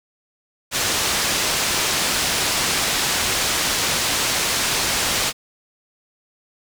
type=low-pass noise; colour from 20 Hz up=white; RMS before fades=-21 dBFS; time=0.71-5.33 s; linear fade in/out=50 ms; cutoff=6900 Hz; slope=12 dB/octave; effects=none